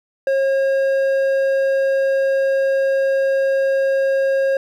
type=tone with hard clipping; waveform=sine; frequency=541 Hz; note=C#5; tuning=42 cents flat; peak=-16 dBFS; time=0.27-4.57 s; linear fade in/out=2 ms; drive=6 dB; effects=none